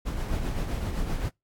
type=noise with tremolo; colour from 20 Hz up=brown; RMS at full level=-27 dBFS; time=0.05-1.3 s; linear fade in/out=20 ms; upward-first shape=triangle; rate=7.7 Hz; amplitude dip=50%; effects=noise-tail reverb RT60 0.2 s tail -26 dB re dry + AAC 64 kbps